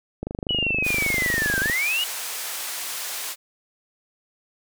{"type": "click train", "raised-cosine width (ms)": 2, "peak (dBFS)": -15, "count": 38, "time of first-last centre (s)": [0.23, 1.698], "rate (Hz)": 25.2}
{"type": "linear two-way sweep", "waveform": "sine", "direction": "down then up", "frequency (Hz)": [2960, 1537, 2960], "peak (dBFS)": -21, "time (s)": [0.49, 2.04], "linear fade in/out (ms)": 2, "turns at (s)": 1.6}
{"type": "band-pass noise", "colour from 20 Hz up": "white", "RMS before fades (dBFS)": -31, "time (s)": [0.83, 3.36], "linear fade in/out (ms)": 50, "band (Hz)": [590, 15000], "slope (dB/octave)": 12}
{"effects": []}